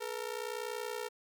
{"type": "ring-modulated tone", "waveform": "sawtooth", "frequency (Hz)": 456.9, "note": "A#4", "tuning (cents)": -35, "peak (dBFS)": -30, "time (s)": [0, 1.09], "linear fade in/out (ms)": 20, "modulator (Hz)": 30.3, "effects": []}